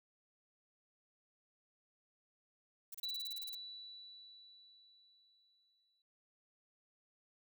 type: noise bursts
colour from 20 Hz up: violet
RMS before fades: -47 dBFS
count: 12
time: 2.92-3.55 s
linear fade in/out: 5 ms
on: 25 ms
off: 30 ms
type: tone with exponential decay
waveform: sine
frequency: 3951 Hz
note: B7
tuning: in tune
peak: -38 dBFS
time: 3.03-6.02 s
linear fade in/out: 2 ms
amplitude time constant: 650 ms
effects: none